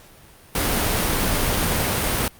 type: noise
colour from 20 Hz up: pink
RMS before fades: -21 dBFS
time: 0.55-2.28 s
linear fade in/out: 2 ms
effects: pink hiss -48 dBFS RMS until 2.39 s + Opus 48 kbps